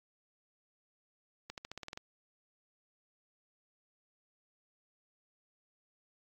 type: accelerating click train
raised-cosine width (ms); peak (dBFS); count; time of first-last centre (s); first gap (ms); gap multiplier
0.2; -25; 9; 1.5-1.975; 78; 0.92
effects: AAC 64 kbps